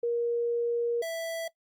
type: tone pair in turn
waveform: sine / square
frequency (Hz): 472.2 / 660.1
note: A#4 / E5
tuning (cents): +22 / +2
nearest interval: tritone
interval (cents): 580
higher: second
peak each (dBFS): -25 / -32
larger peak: first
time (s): 0.03-1.02 / 1.02-1.48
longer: first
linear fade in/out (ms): 5
effects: noise-tail reverb RT60 0.1 s tail -20 dB re dry + Opus 32 kbps

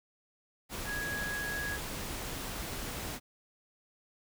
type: tone in noise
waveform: sine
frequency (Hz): 1661.2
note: G#6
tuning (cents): 0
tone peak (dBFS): -35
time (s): 0.85-1.79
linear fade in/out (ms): 50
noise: pink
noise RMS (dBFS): -39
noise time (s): 0.69-3.2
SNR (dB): +1
effects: none

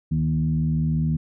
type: tone with frequency modulation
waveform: sine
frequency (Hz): 156.8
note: D#3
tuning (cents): +14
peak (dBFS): -19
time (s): 0.11-1.17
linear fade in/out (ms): 10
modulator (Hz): 79.7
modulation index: 0.76
effects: none

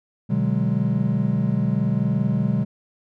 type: chord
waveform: triangle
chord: G# half-diminished seventh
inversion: first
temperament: just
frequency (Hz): 124.59 / 149.51 / 186.89 / 207.7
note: B2 / D3 / F#3 / G#3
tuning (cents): +16 / +31 / +18 / 0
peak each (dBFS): -22 / -23 / -22 / -22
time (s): 0.29-2.65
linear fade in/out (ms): 20
effects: none

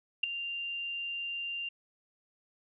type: tone with ADSR envelope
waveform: sine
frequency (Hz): 2786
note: F7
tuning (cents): -5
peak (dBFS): -20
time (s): 0.23-1.69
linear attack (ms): 8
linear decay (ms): 4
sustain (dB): -14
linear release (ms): 6
effects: none

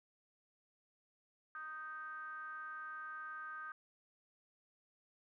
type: ring-modulated tone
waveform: triangle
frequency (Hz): 159.2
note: D#3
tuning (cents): +40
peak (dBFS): -39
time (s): 1.55-3.72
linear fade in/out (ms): 2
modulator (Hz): 1400
effects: none

